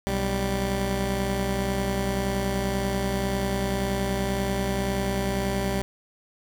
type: tone pair together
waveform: 15% pulse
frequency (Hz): 61.89 / 196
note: B1 / G3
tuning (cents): +4 / 0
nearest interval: octave + minor sixth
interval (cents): 1996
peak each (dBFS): -22 / -20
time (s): 0.07-5.82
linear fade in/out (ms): 0
effects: 8-bit